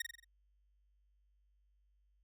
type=tone with echo; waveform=sawtooth; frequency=1864.7 Hz; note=A#6; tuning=in tune; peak=-31 dBFS; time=0-0.02 s; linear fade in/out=5 ms; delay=45 ms; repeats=5; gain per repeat=-5 dB; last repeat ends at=0.245 s; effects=added 50 Hz sine -70 dBFS peak until 2.23 s